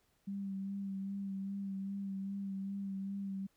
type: tone with vibrato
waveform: sine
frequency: 196 Hz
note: G3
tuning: in tune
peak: -37 dBFS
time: 0.27-3.47 s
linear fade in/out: 10 ms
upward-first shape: sine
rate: 2.5 Hz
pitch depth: 25 cents each way
effects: pink hiss -75 dBFS RMS until 3.56 s